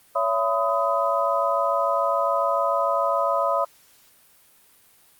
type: tone cluster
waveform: sine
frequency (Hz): 562 / 669 / 1008 / 1255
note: C#5 / E5 / B5 / D#6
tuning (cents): +24 / +25 / +35 / +15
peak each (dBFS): -25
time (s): 0.15-3.65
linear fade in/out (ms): 10
effects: white hiss -56 dBFS RMS until 5.19 s + Opus 32 kbps